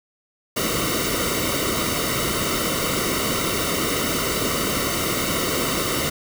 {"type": "noise with comb filter", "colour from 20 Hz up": "pink", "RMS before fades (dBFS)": -23, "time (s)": [0.56, 6.1], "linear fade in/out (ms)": 10, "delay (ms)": 1.2, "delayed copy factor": -0.8, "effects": []}